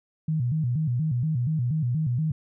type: tone with vibrato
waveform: sine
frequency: 138.59 Hz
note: C#3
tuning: in tune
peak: -22 dBFS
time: 0.28-2.32 s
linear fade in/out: 5 ms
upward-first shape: square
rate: 4.2 Hz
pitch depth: 220 cents each way
effects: none